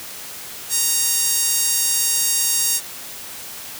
sawtooth tone with high-pass filter, 932.3 Hz, A#5, in tune, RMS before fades -19 dBFS, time 0.69-2.81 s, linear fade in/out 50 ms, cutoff 7000 Hz, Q 1.2, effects white hiss -34 dBFS RMS until 3.79 s + high-pass 60 Hz 12 dB/octave

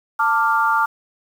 sine chord, D minor, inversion second, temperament equal with one note detuned, 892.3 / 1174.7 / 1396.9 Hz, A5 / D6 / F6, +24 / 0 / 0 cents, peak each -19 dBFS, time 0.19-0.86 s, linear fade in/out 10 ms, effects 7-bit

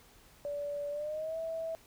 sine tone with pitch glide, 578 to 652.5 Hz, D5 to E5, -28 to -18 cents, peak -34 dBFS, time 0.45-1.75 s, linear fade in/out 0 ms, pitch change +210 cents, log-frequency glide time 0.9-1.37 s, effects pink hiss -60 dBFS RMS until 1.86 s

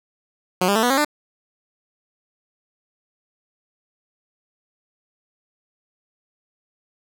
10% pulse tone with pitch steps, 182.3 / 201.1 / 221.9 / 244.8 / 270 / 297.9 Hz, F#3 / G3 / A3 / B3 / C#4 / D4, -25 / +44 / +15 / -15 / -45 / +25 cents, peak -8 dBFS, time 0.61-1.048 s, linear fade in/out 5 ms, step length 73 ms, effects none

